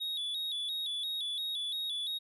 triangle tone with vibrato, 3600 Hz, A7, 39 cents sharp, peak -32 dBFS, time 0-2.19 s, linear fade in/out 20 ms, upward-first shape square, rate 2.9 Hz, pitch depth 77 cents each way, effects none

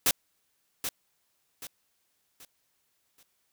white noise with echo, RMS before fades -23 dBFS, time 0.06-0.11 s, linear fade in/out 2 ms, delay 780 ms, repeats 4, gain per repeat -9 dB, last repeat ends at 3.23 s, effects white hiss -74 dBFS RMS until 3.52 s

